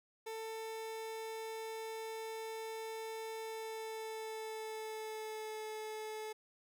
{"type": "tone with pitch glide", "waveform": "30% pulse", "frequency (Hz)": [445, 433.1], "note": ["A4", "A4"], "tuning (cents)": [20, -27], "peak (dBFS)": -39, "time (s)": [0.26, 6.33], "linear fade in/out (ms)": 10, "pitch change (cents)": -47, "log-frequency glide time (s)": [3.39, 5.66], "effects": []}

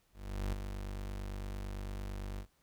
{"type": "tone with ADSR envelope", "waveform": "35% pulse", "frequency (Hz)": 48.89, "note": "G1", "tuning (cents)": -4, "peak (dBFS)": -30, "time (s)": [0.13, 2.47], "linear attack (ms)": 400, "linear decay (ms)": 9, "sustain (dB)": -7, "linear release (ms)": 83, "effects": ["pink hiss -73 dBFS RMS until 2.62 s"]}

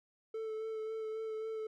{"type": "tone with vibrato", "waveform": "triangle", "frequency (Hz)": 440, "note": "A4", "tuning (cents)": 0, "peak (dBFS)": -35, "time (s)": [0.34, 1.67], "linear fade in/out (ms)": 5, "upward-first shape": "sine", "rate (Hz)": 3.7, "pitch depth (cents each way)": 18, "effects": []}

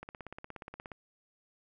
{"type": "click train", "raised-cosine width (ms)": 0.5, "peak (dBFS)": -28, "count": 16, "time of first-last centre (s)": [0.03, 0.918], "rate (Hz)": 16.9, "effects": []}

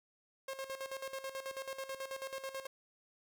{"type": "tone with tremolo", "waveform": "sawtooth", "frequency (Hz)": 536, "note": "C5", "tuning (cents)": 42, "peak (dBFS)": -35, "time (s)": [0.48, 2.67], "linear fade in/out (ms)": 5, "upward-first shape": "square", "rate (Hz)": 9.2, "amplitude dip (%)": 70, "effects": []}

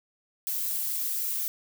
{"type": "noise with flanger", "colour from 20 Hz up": "violet", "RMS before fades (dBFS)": -30, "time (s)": [0.47, 1.48], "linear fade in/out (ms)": 0, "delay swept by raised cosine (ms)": [1.9, 3], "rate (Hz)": 3.8, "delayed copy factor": -0.6, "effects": []}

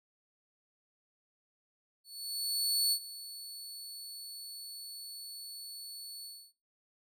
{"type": "tone with ADSR envelope", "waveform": "sawtooth", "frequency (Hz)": 4435, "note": "C#8", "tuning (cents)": 0, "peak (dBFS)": -23, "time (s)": [2.04, 6.53], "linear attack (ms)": 880, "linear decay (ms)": 70, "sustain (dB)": -17, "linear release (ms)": 280, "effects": ["noise-tail reverb RT60 0.3 s tail -22 dB re dry"]}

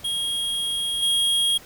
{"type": "tone with level steps", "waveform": "square", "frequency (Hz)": 3268, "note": "G#7", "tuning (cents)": -29, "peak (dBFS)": [-24, -19], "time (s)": [0.04, 1.58], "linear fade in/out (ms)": 10, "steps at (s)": 1.02, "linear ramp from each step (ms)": 10, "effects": ["pink hiss -46 dBFS RMS until 1.65 s"]}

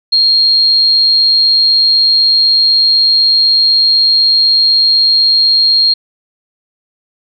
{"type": "tone", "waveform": "sine", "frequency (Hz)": 4236, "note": "C8", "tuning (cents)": 21, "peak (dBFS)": -6, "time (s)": [0.12, 5.94], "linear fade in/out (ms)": 10, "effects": []}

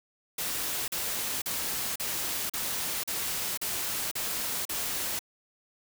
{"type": "noise bursts", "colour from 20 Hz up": "white", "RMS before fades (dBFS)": -32, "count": 9, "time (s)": [0.38, 5.192], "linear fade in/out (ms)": 5, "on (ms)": 500, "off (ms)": 39, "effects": []}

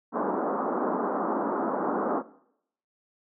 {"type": "band-pass noise", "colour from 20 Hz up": "pink", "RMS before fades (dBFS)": -28, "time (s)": [0.12, 2.23], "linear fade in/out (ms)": 50, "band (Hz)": [210, 1300], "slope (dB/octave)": 48, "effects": ["noise-tail reverb RT60 0.7 s tail -18 dB re dry"]}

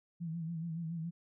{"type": "tone with vibrato", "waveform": "sine", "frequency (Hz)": 165.3, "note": "E3", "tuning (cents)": 5, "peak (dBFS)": -36, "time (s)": [0.2, 1.11], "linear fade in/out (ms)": 20, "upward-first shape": "sine", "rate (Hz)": 7.1, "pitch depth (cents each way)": 66, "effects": []}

